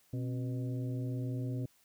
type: harmonic tone with a mistuned harmonic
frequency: 123.47 Hz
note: B2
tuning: in tune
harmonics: 1 / 2 / 3 / 4 / 5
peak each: -34 / -40 / -48 / -50 / -53 dBFS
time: 0.13-1.66 s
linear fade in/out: 5 ms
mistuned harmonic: 2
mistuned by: +120 cents
effects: white hiss -68 dBFS RMS until 1.84 s